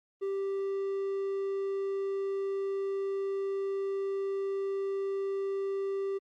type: tone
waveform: triangle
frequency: 392 Hz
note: G4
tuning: in tune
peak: -28 dBFS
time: 0.21-6.19 s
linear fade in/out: 20 ms
effects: Opus 24 kbps